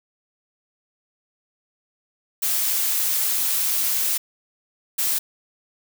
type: noise bursts at uneven times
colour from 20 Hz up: blue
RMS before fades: -22 dBFS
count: 2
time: 2.42-4.18 / 4.98-5.19 s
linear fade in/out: 10 ms
effects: none